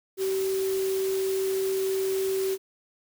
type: tone in noise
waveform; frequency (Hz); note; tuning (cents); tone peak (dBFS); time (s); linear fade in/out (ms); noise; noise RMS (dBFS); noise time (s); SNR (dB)
sine; 383.3; G4; -39; -24; 0.17-2.58; 50; white; -38; 0.17-2.58; +11
effects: none